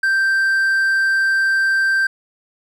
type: tone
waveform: triangle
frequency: 1568 Hz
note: G6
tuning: in tune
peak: -12 dBFS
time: 0.03-2.07 s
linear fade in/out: 5 ms
effects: none